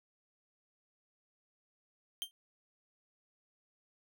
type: tone with exponential decay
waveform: 45% pulse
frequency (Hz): 3156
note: G7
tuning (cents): +11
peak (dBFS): -31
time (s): 2.22-2.31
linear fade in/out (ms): 0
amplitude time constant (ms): 19
effects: none